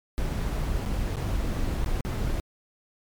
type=noise with dropouts; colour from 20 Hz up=brown; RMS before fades=-27 dBFS; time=0.18-2.4 s; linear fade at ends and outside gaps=0 ms; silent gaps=0.853-0.86 / 1.158-1.168 / 1.844-1.861 / 2.008-2.05 s; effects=MP3 96 kbps